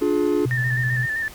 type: chord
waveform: triangle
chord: D diminished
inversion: none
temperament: just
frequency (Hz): 293.7 / 352.4 / 422.9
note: D4 / F4 / Ab4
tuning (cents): 0 / +16 / +31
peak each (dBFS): -20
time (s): 0.01-0.46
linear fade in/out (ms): 10
type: tone with tremolo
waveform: sine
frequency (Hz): 124.7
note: B2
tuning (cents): +17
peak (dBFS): -19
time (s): 0.45-1.06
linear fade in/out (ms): 10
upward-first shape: triangle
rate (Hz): 15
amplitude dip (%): 45
type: tone with vibrato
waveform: sine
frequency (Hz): 1785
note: A6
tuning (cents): +24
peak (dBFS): -22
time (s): 0.51-1.28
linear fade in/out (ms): 0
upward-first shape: square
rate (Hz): 7.7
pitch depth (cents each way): 34
effects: pink hiss -42 dBFS RMS until 1.34 s